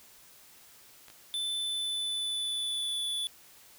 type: clicks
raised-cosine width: 0.2 ms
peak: -33 dBFS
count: 2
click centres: 1.083 / 1.101 s
type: tone with pitch glide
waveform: square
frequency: 3520 to 3458 Hz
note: A7 to A7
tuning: 0 to -31 cents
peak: -31 dBFS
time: 1.34-3.27 s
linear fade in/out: 0 ms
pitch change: -31 cents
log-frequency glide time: 1.58-3.07 s
effects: white hiss -56 dBFS RMS until 3.78 s